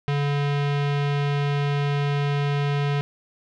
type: tone with low-pass filter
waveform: square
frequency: 143.3 Hz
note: D3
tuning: 42 cents flat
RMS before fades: -23 dBFS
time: 0.08-3.01 s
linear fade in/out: 0 ms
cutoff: 3200 Hz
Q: 1.4
effects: none